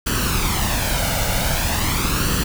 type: noise with flanger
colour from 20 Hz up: pink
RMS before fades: -20 dBFS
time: 0.06-2.44 s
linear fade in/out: 10 ms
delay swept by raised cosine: 0.67 to 1.4 ms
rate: 0.43 Hz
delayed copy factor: +0.6
effects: none